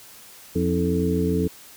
harmonic tone with a mistuned harmonic, 87.31 Hz, F2, in tune, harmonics 1 / 2 / 3 / 4 / 5, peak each -27 / -24 / -26 / -28 / -25 dBFS, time 0.55-1.48 s, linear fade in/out 10 ms, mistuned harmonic 4, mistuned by -130 cents, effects white hiss -46 dBFS RMS until 1.76 s

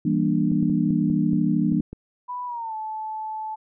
sine chord, E half-diminished seventh, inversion none, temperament just, 164.81 / 197.78 / 237.3 / 296.7 Hz, E3 / G3 / Bb3 / D4, 0 / +16 / +31 / +18 cents, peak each -24 dBFS, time 0.05-1.81 s, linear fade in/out 5 ms
clicks, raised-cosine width 3 ms, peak -22 dBFS, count 9, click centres 0.517 / 0.628 / 0.698 / 0.906 / 1.1 / 1.332 / 1.724 / 1.803 / 1.93 s
sine tone with pitch glide, 987.8 to 869.9 Hz, B5 to A5, 0 to -20 cents, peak -28 dBFS, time 2.28-3.56 s, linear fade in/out 20 ms, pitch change -220 cents, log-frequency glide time 2.46-2.75 s
effects none

